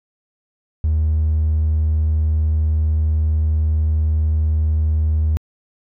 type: tone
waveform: triangle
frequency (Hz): 77.78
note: D#2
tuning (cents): 0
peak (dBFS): -11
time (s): 0.84-5.37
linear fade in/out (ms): 0
effects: tanh soft clip ceiling -10 dBFS